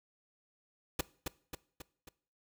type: noise with echo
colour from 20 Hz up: pink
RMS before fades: -31 dBFS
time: 0.99-1.01 s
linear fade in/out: 5 ms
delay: 270 ms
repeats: 4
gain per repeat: -5 dB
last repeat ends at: 2.09 s
effects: noise-tail reverb RT60 0.5 s tail -21 dB re dry